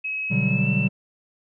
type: tone with pitch glide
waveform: sine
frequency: 2560 to 2666 Hz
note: D#7 to E7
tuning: +49 to +19 cents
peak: -25 dBFS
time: 0.04-0.88 s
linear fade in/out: 10 ms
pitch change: +70 cents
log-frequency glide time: 0.44-0.69 s
type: chord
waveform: triangle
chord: G major seventh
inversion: first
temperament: equal with one note detuned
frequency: 123.47 / 146.83 / 185 / 197.48 Hz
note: B2 / D3 / F#3 / G3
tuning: 0 / 0 / 0 / +13 cents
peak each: -23 dBFS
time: 0.3-0.89 s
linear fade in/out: 20 ms
effects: none